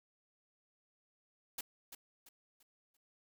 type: noise with echo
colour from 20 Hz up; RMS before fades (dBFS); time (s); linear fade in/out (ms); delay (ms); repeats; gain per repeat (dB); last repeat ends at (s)
white; -41; 1.58-1.61; 5; 340; 4; -9; 2.97
effects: none